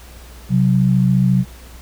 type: tone pair together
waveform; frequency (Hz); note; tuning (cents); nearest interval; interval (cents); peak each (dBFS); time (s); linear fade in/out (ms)
sine; 131.31 / 185.7; C3 / F#3; +7 / +7; tritone; 600; -14; 0.49-1.45; 50
effects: added 60 Hz sine -37 dBFS peak until 1.81 s + pink hiss -43 dBFS RMS until 1.81 s